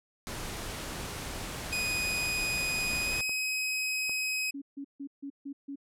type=noise; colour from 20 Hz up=pink; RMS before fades=-38 dBFS; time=0.27-3.21 s; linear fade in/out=0 ms
type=tone with pitch glide; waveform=sawtooth; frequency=2489 to 2534 Hz; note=D#7 to D#7; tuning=0 to +31 cents; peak=-26 dBFS; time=1.72-4.51 s; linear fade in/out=10 ms; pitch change=+31 cents; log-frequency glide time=3.01-3.25 s
type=clicks; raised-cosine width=1 ms; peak=-30 dBFS; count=4; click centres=1.966 / 2.43 / 3.294 / 4.095 s
type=tone bursts; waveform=sine; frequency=279.2 Hz; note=C#4; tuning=13 cents sharp; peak=-36 dBFS; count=6; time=4.54-5.758 s; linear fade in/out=10 ms; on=78 ms; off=150 ms
effects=low-pass 12000 Hz 12 dB/octave